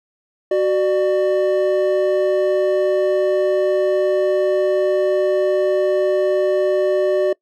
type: tone pair together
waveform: triangle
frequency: 373.8 / 597.2 Hz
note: F#4 / D5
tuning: +18 / +29 cents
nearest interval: minor sixth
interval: 811 cents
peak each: -15 dBFS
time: 0.51-7.33 s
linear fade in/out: 5 ms
effects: noise-tail reverb RT60 0.1 s tail -23 dB re dry